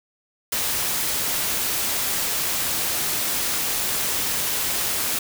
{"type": "noise", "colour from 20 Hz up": "white", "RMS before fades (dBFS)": -24, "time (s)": [0.52, 5.19], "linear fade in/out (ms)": 5, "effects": []}